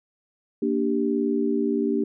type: chord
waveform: sine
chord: G minor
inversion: first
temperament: equal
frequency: 233.1 / 293.7 / 392 Hz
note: Bb3 / D4 / G4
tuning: 0 / 0 / 0 cents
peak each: -25 dBFS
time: 0.62-2.04 s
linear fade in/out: 5 ms
effects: none